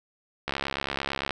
click train, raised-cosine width 0.3 ms, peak -12 dBFS, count 58, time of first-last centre 0.48-1.307 s, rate 68.9 Hz, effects none

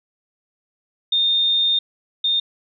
sine tone pair in turn, 3646 / 3646 Hz, A#7 / A#7, -39 / -39 cents, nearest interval unison, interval 0 cents, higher neither, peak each -15 / -16 dBFS, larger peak first, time 1.12-1.79 / 2.24-2.4 s, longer first, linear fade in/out 5 ms, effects none

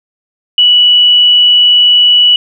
sine tone, 2947 Hz, F#7, 8 cents flat, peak -3 dBFS, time 0.58-2.36 s, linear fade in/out 2 ms, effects none

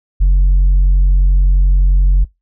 sine tone, 45.76 Hz, F#1, 18 cents flat, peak -4 dBFS, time 0.2-2.25 s, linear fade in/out 20 ms, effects noise-tail reverb RT60 0.2 s tail -24 dB re dry + tanh soft clip ceiling -6 dBFS

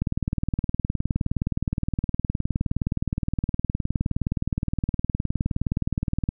click train, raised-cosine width 5 ms, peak -11 dBFS, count 122, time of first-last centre 0.02-6.289 s, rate 19.3 Hz, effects none

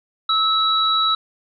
sine tone pair together, 1300 / 3896 Hz, E6 / B7, -24 / -24 cents, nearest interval octave + perfect fifth, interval 1900 cents, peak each -18 dBFS, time 0.29-1.15 s, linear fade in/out 5 ms, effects none

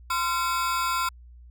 40% pulse ring-modulated tone, 1200 Hz, D6, 37 cents sharp, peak -20 dBFS, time 0.1-1.09 s, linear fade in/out 5 ms, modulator 171 Hz, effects added 60 Hz sine -45 dBFS peak until 1.5 s

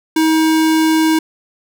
square tone, 317.9 Hz, D#4, 37 cents sharp, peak -11 dBFS, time 0.16-1.19 s, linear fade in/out 5 ms, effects none

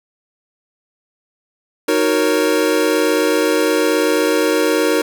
square chord, D# minor seventh, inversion none, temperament equal, 311.1 / 370 / 466.2 / 554.4 Hz, D#4 / F#4 / A#4 / C#5, 0 / 0 / 0 / 0 cents, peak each -19 / -21 / -18 / -22 dBFS, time 1.88-5.02 s, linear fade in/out 5 ms, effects none

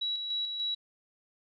sine tone with tremolo, 3900 Hz, B7, 23 cents flat, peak -29 dBFS, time 0.01-0.75 s, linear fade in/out 10 ms, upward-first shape square, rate 3.4 Hz, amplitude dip 40%, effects none

